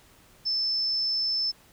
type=tone; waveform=sine; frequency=5274 Hz; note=E8; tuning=in tune; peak=-24 dBFS; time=0.45-1.52 s; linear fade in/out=20 ms; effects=pink hiss -57 dBFS RMS until 1.72 s